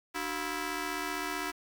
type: ring-modulated tone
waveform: 10% pulse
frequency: 335.9 Hz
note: E4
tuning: 33 cents sharp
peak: -21 dBFS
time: 0.14-1.52 s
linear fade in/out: 20 ms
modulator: 634 Hz
effects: high-pass 80 Hz 12 dB/octave + 10-bit